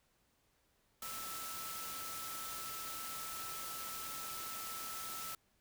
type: tone in noise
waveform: sine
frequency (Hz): 1317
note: E6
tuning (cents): -2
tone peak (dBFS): -47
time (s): 1.02-5.35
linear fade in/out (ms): 2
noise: white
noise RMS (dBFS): -45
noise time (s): 1.02-5.35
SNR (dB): -5
effects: pink hiss -75 dBFS RMS until 5.6 s